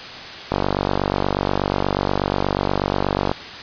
click train, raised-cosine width 1 ms, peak -4 dBFS, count 136, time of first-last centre 0.52-3.315 s, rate 48.3 Hz, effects white hiss -33 dBFS RMS until 3.62 s + resampled to 11025 Hz

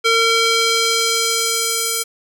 square tone with band-pass filter sweep, 456.3 Hz, A#4, 37 cents flat, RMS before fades -17 dBFS, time 0.04-2.04 s, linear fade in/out 20 ms, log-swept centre 2800 to 10000 Hz, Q 0.85, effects none

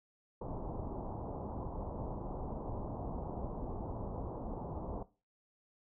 pink low-pass noise, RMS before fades -41 dBFS, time 0.41-5.03 s, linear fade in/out 5 ms, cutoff 990 Hz, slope 48 dB/octave, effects noise-tail reverb RT60 0.3 s tail -17 dB re dry

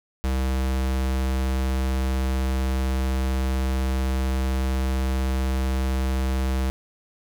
square tone, 65.41 Hz, C2, in tune, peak -22 dBFS, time 0.24-6.7 s, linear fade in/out 0 ms, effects none

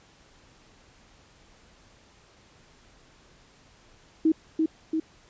sine tone with echo, 318.5 Hz, D#4, 41 cents sharp, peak -17 dBFS, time 4.25-4.32 s, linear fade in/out 5 ms, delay 340 ms, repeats 2, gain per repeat -3 dB, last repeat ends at 5 s, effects pink hiss -57 dBFS RMS until 5.29 s + resampled to 16000 Hz

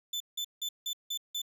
35% pulse tone bursts, 3517 Hz, A7, 1 cent flat, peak -30 dBFS, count 6, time 0.13-1.418 s, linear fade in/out 5 ms, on 73 ms, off 170 ms, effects none

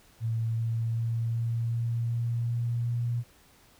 sine tone with pitch steps, 113.6 / 114.39 / 115.19 / 115.99 / 116.79 / 117.61 / 118.42 / 119.25 Hz, A#2 / A#2 / A#2 / A#2 / A#2 / A#2 / A#2 / A#2, -44 / -32 / -20 / -8 / +4 / +16 / +28 / +40 cents, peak -26 dBFS, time 0.2-3.24 s, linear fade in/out 50 ms, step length 380 ms, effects pink hiss -59 dBFS RMS until 3.79 s

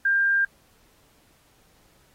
sine tone, 1596 Hz, G6, 31 cents sharp, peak -18 dBFS, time 0.05-0.45 s, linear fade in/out 5 ms, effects pink hiss -61 dBFS RMS until 2.14 s + AAC 48 kbps

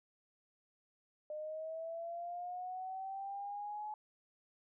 sine linear sweep, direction up, 604 to 853 Hz, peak -40 dBFS, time 1.3-3.94 s, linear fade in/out 2 ms, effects none

